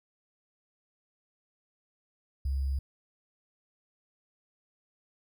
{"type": "tone with sample-and-hold", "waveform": "sine", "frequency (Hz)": 67.8, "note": "C#2", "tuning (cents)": -38, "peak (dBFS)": -27, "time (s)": [2.45, 2.79], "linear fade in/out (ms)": 5, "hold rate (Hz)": 4900, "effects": []}